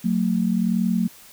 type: tone pair together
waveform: sine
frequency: 184.6 / 225.8 Hz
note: F#3 / A3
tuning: -4 / +45 cents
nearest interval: minor third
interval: 349 cents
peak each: -21 dBFS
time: 0.04-1.08 s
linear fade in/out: 10 ms
effects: white hiss -47 dBFS RMS until 1.32 s